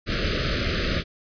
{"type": "band-stop noise", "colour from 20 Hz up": "pink", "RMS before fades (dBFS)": -24, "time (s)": [0.06, 1.04], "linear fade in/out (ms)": 50, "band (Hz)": [650, 1200], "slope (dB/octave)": 96, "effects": ["resampled to 11025 Hz"]}